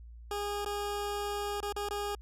20% pulse tone with dropouts, 409.5 Hz, G#4, 24 cents flat, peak -28 dBFS, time 0.31-2.15 s, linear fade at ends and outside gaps 2 ms, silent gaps 0.648-0.66 / 1.604-1.628 / 1.725-1.763 / 1.888-1.908 s, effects added 58 Hz sine -46 dBFS peak until 2.21 s + resampled to 32000 Hz

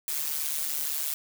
blue noise with amplitude modulation, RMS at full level -27 dBFS, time 0.08-1.14 s, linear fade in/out 0 ms, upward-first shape sine, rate 148 Hz, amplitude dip 80%, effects none

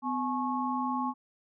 sine tone cluster, 253 / 850 / 1095 Hz, B3 / G#5 / C#6, +42 / +40 / -22 cents, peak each -32 / -33 / -33 dBFS, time 0.02-1.14 s, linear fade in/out 50 ms, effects none

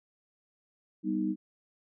sine chord, G augmented, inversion none, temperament equal with one note detuned, 196 / 245.8 / 311.1 Hz, G3 / B3 / D#4, 0 / -8 / 0 cents, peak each -32 / -35 / -30 dBFS, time 1.03-1.36 s, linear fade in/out 50 ms, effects none

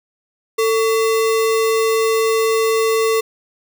sine tone with sample-and-hold, 446 Hz, A4, 23 cents sharp, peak -13 dBFS, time 0.58-3.21 s, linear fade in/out 10 ms, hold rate 1575 Hz, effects none

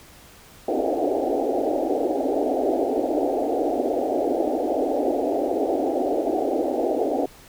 pink band-pass noise, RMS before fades -23 dBFS, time 0.68-7.26 s, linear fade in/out 5 ms, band 260 to 790 Hz, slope 96 dB/octave, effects pink hiss -48 dBFS RMS until 7.48 s

